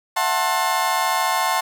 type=chord; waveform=35% pulse; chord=F# half-diminished seventh; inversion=third; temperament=just; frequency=666 / 740 / 888 / 1065.6 Hz; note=E5 / F#5 / A5 / C6; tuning=+18 / 0 / +16 / +31 cents; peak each=-27 / -23 / -21 / -21 dBFS; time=0.16-1.61 s; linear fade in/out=10 ms; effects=none